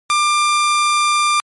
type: tone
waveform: sawtooth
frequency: 1191 Hz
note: D6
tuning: 24 cents sharp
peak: -9 dBFS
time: 0.1-1.4 s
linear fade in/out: 0 ms
effects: MP3 48 kbps